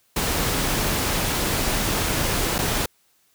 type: noise with dropouts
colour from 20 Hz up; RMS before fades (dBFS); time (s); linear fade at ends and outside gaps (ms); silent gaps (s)
pink; -23; 0.16-2.86; 5; 2.583-2.587
effects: white hiss -63 dBFS RMS until 3.34 s